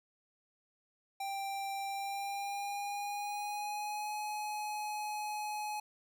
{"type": "tone with pitch glide", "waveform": "square", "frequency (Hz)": [787, 843.5], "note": ["G5", "G#5"], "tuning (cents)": [7, 27], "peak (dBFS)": -37, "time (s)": [1.2, 5.8], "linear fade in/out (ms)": 5, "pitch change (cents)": 120, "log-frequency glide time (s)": [1.86, 4.13], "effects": []}